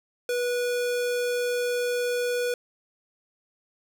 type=tone; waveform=square; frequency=488.2 Hz; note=B4; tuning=20 cents flat; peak=-25 dBFS; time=0.29-2.54 s; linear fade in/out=2 ms; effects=none